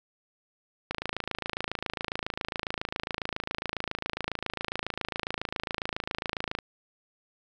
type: click train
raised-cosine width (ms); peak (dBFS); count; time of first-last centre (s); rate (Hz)
0.3; -14; 156; 0.91-6.588; 27.3
effects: none